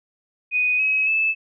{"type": "tone with pitch steps", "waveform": "sine", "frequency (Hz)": [2489, 2553, 2619], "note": ["D#7", "D#7", "E7"], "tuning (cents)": [0, 44, -12], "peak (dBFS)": -17, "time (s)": [0.51, 1.35], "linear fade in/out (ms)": 50, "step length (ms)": 280, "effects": []}